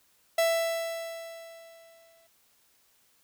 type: tone with exponential decay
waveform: 45% pulse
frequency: 663 Hz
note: E5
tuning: 10 cents sharp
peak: -21 dBFS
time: 0.38-2.27 s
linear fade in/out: 5 ms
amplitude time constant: 410 ms
effects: white hiss -66 dBFS RMS until 3.23 s